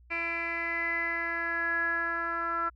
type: tone with low-pass filter sweep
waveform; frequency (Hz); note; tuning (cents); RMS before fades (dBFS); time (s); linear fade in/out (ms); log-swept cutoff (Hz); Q
10% pulse; 336.1; E4; +34; -31; 0.1-2.7; 20; 2400 to 1400; 9.6
effects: added 60 Hz sine -54 dBFS peak until 2.75 s